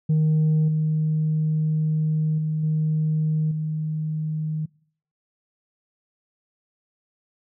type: tone with level steps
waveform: sine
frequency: 155.56 Hz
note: D#3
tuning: in tune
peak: -14 / -18 / -21 / -18 / -23 dBFS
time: 0.09-4.66 s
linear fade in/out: 10 ms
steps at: 0.68 / 2.38 / 2.63 / 3.51 s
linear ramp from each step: 5 ms
effects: noise-tail reverb RT60 0.6 s tail -25 dB re dry + tanh soft clip ceiling -15 dBFS